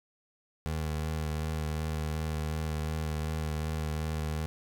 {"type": "tone with vibrato", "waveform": "25% pulse", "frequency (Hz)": 77.78, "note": "D#2", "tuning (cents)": 0, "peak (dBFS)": -27, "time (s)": [0.66, 4.46], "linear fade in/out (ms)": 0, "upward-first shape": "sine", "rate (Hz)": 2.7, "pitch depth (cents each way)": 24, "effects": []}